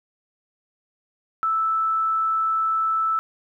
sine tone, 1316 Hz, E6, 3 cents flat, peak -19 dBFS, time 1.43-3.19 s, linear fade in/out 0 ms, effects 10-bit

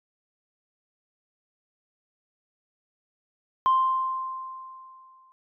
sine tone with exponential decay, 1046.5 Hz, C6, in tune, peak -15 dBFS, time 3.66-5.32 s, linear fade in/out 0 ms, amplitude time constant 360 ms, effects tanh soft clip ceiling -14 dBFS

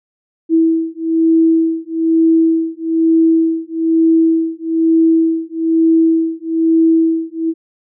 sine beating tone pair, 325.5 / 326.6 Hz, E4 / E4, -22 / -16 cents, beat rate 1.1 Hz, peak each -13 dBFS, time 0.49-7.54 s, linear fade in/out 50 ms, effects none

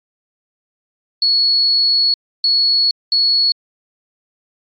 sine tone bursts at uneven times, 4374 Hz, C#8, 24 cents flat, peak -11 dBFS, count 3, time 1.22-2.14 / 2.44-2.91 / 3.12-3.52 s, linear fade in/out 2 ms, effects AAC 64 kbps

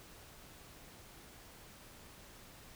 silence, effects pink hiss -56 dBFS RMS until 2.75 s

